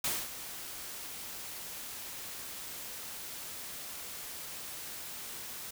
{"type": "noise with ADSR envelope", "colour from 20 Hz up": "white", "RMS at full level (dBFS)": -31, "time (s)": [0.04, 5.71], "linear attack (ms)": 4, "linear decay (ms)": 230, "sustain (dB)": -12, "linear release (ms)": 8, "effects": []}